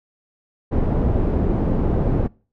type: low-pass noise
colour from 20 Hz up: pink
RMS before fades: -19 dBFS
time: 0.71-2.28 s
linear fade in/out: 20 ms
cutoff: 460 Hz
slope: 12 dB/octave
effects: noise-tail reverb RT60 0.4 s tail -25 dB re dry